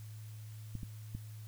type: clicks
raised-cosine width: 5 ms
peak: -29 dBFS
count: 3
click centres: 0.753 / 0.832 / 1.15 s
effects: added 108 Hz sine -45 dBFS peak until 1.47 s + white hiss -61 dBFS RMS until 1.47 s